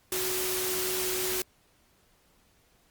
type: tone in noise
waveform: sine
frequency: 370 Hz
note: F#4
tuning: in tune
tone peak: -33 dBFS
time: 0.12-1.42 s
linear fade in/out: 2 ms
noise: white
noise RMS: -31 dBFS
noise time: 0.12-1.42 s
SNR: -5 dB
effects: pink hiss -65 dBFS RMS until 2.9 s + Opus 48 kbps